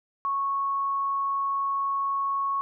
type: tone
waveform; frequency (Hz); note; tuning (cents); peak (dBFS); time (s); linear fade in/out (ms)
sine; 1104; C#6; -7; -24; 0.25-2.61; 0
effects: none